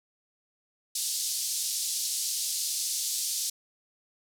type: band-pass noise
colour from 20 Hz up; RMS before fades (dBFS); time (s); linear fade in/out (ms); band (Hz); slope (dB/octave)
pink; -31; 0.95-3.5; 5; 4400 to 12000; 24
effects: none